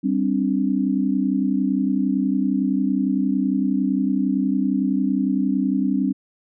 sine chord, G suspended fourth, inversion none, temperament equal with one note detuned, 196 / 262.8 / 293.7 Hz, G3 / C4 / D4, 0 / +8 / 0 cents, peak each -22 / -21 / -24 dBFS, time 0.03-6.13 s, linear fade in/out 20 ms, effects none

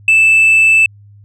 triangle tone with tanh clipping, 2637 Hz, E7, in tune, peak -6 dBFS, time 0.08-0.86 s, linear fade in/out 2 ms, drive 6 dB, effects added 102 Hz sine -38 dBFS peak until 1.24 s

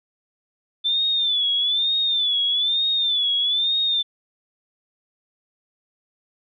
sine tone with vibrato, 3520 Hz, A7, in tune, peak -18 dBFS, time 0.84-4.03 s, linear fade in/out 20 ms, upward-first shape sine, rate 1.1 Hz, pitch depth 99 cents each way, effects none

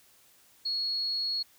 sine tone, 4330 Hz, C#8, 41 cents flat, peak -28 dBFS, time 0.65-1.43 s, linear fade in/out 10 ms, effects white hiss -61 dBFS RMS until 1.58 s

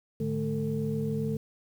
sine tone cluster, 105.7 / 147.7 / 215.4 / 447.1 Hz, G#2 / D3 / A3 / A4, +31 / +10 / -37 / +28 cents, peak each -38 / -31 / -31 / -33 dBFS, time 0.2-1.37 s, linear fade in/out 5 ms, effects tanh soft clip ceiling -18 dBFS + 9-bit

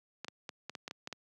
clicks, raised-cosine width 0.2 ms, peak -23 dBFS, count 9, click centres 0.246 / 0.283 / 0.492 / 0.696 / 0.752 / 0.879 / 0.911 / 1.074 / 1.127 s, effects high-pass 150 Hz 12 dB/octave

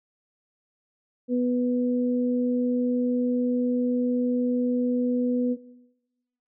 sine tone pair together, 246.9 / 493.8 Hz, B3 / B4, 0 / 0 cents, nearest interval octave, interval 1200 cents, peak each -22 / -27 dBFS, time 1.28-5.57 s, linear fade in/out 50 ms, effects noise-tail reverb RT60 1.0 s tail -18 dB re dry

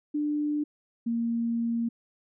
sine tone pair in turn, 296.8 / 232.4 Hz, D4 / A#3, +18 / -5 cents, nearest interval major third, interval 423 cents, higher first, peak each -25 dBFS, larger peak neither, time 0.14-0.64 / 1.06-1.89 s, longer second, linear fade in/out 10 ms, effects none

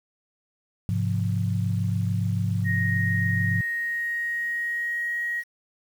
sine chord, F minor, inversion first, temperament equal, 103.83 / 130.81 / 174.61 Hz, Ab2 / C3 / F3, 0 / 0 / 0 cents, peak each -24 / -30 / -28 dBFS, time 0.89-3.61 s, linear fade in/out 0 ms
sine tone with pitch glide, 1869 to 1892.9 Hz, A#6 to A#6, +4 to +26 cents, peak -25 dBFS, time 2.64-5.44 s, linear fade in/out 50 ms, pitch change +22 cents, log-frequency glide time 3.65-5.24 s
effects 8-bit

